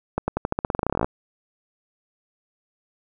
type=accelerating click train; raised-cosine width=1 ms; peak=-8 dBFS; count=20; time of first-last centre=0.18-1.045 s; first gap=100 ms; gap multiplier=0.9; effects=none